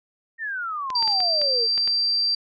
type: exponential sweep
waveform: sine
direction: down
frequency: 1864.7 to 436.1 Hz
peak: -26 dBFS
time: 0.38-1.68 s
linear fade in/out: 50 ms
type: noise with exponential growth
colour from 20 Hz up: blue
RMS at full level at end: -35 dBFS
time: 0.88-1.13 s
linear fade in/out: 0 ms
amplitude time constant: 54 ms
type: clicks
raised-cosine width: 0.2 ms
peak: -16 dBFS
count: 7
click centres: 0.903 / 1.026 / 1.077 / 1.204 / 1.416 / 1.778 / 1.876 s
type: tone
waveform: sine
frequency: 4699 Hz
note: D8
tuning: in tune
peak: -19 dBFS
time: 0.95-2.35 s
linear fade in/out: 5 ms
effects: resampled to 16000 Hz